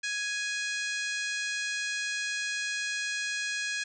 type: harmonic tone with a mistuned harmonic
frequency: 832 Hz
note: G#5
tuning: 3 cents sharp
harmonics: 2 / 3 / 4 / 5 / 6 / 7 / 8 / 9 / 10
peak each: -33 / -36 / -41 / -40 / -44 / -44 / -42 / -47 / -49 dBFS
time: 0.03-3.84 s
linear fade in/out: 10 ms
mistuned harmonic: 10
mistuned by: -25 cents
effects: none